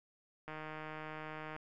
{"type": "click train", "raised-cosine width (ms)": 0.5, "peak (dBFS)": -30, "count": 169, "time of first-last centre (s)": [0.48, 1.564], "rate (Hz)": 155, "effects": []}